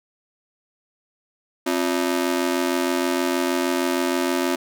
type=ring-modulated tone; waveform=sawtooth; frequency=309.4 Hz; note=D#4; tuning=10 cents flat; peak=-13 dBFS; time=1.66-4.56 s; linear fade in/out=10 ms; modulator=43.2 Hz; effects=none